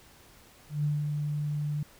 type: tone with ADSR envelope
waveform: sine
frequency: 148.1 Hz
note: D3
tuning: 15 cents sharp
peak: -24 dBFS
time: 0.69-1.83 s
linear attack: 150 ms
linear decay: 190 ms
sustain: -4 dB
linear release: 3 ms
effects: pink hiss -56 dBFS RMS until 1.99 s